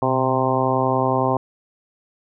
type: harmonic tone with a mistuned harmonic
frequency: 130.81 Hz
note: C3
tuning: in tune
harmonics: 1 / 2 / 3 / 4 / 5 / 6 / 7 / 8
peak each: -25 / -25 / -25 / -25 / -25 / -25 / -25 / -25 dBFS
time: 0.02-1.37 s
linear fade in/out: 2 ms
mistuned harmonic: 1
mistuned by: -66 cents
effects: none